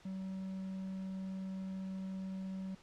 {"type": "tone", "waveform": "triangle", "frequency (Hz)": 190, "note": "F#3", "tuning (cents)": 46, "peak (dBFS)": -37, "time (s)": [0.05, 2.75], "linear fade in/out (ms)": 5, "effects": ["pink hiss -62 dBFS RMS until 2.82 s", "low-pass 6000 Hz 12 dB/octave"]}